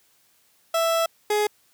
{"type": "tone pair in turn", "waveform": "30% pulse", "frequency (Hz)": [661, 419.1], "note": ["E5", "G#4"], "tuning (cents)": [5, 16], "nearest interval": "minor sixth", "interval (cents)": 789, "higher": "first", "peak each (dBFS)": -17, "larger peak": "neither", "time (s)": [[0.74, 1.06], [1.3, 1.47]], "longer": "first", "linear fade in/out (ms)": 5, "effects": ["white hiss -62 dBFS RMS until 1.73 s", "high-pass 60 Hz 12 dB/octave"]}